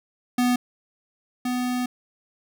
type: tone pair in turn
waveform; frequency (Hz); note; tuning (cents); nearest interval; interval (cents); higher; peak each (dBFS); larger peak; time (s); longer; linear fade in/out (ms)
square; 246.9 / 248.8; B3 / B3; 0 / +13; unison; 13; second; -19 / -24; first; 0.38-0.56 / 1.45-1.86; second; 5
effects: none